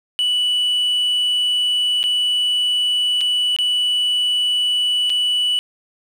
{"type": "tone with dropouts", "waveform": "sine", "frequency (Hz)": 2960, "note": "F#7", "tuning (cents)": 0, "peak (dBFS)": -13, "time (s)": [0.19, 5.59], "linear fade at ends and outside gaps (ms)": 0, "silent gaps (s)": [[2.03, 2.039], [3.208, 3.212], [3.564, 3.587], [5.096, 5.101]], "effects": ["tanh soft clip ceiling -14 dBFS", "7-bit"]}